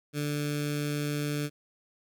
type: tone with notch filter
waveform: 15% pulse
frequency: 146.83 Hz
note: D3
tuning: in tune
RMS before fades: -31 dBFS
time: 0.13-1.5 s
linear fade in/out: 50 ms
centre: 810 Hz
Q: 0.62
effects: none